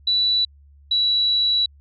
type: tone pair in turn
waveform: sine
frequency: 3951 / 3924 Hz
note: B7 / B7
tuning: 0 / -12 cents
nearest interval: unison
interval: 12 cents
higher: first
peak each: -16 dBFS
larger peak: neither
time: 0.07-0.45 / 0.91-1.66 s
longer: second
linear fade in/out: 5 ms
effects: added 71 Hz sine -47 dBFS peak until 1.8 s